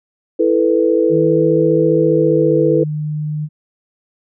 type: chord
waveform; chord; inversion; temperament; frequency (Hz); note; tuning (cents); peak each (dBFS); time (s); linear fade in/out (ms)
sine; E suspended fourth; none; just; 329.6 / 439.5 / 494.4; E4 / A4 / B4; 0 / -2 / +2; -15; 0.39-2.84; 10
type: tone with pitch glide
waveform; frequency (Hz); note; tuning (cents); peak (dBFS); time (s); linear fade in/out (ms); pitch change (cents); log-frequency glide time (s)
sine; 157.9 to 151.47; D#3 to D#3; +26 to -46; -18; 1.09-3.49; 50; -72; 1.97-2.59
effects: none